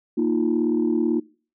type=chord; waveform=sine; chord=Bb suspended fourth; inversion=none; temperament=equal; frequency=233.1 / 311.1 / 349.2 Hz; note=Bb3 / Eb4 / F4; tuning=0 / 0 / 0 cents; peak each=-22 dBFS; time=0.17-1.2 s; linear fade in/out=10 ms; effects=noise-tail reverb RT60 0.4 s tail -22 dB re dry + tanh soft clip ceiling -12 dBFS